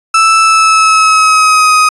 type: tone with pitch glide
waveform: 35% pulse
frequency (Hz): 1318.5 to 1255.3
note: E6 to D#6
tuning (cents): 0 to +15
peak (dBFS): -3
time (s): 0.14-1.89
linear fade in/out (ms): 5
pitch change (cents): -85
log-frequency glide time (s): 0.41-1.73
effects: resampled to 24000 Hz